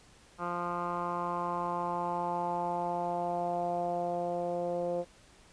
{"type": "tone with low-pass filter sweep", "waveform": "10% pulse", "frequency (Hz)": 174.61, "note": "F3", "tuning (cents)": 0, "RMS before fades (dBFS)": -33, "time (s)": [0.38, 5.05], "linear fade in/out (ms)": 50, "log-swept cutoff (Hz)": [1300, 550], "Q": 4.2, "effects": ["pink hiss -59 dBFS RMS until 5.52 s", "resampled to 22050 Hz"]}